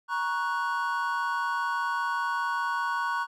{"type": "chord", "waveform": "triangle", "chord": "F# major", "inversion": "first", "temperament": "equal with one note detuned", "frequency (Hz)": [943.7, 1108.7, 1480], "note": ["A#5", "C#6", "F#6"], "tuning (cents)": [21, 0, 0], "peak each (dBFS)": -29, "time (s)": [0.08, 3.27], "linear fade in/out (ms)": 50, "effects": []}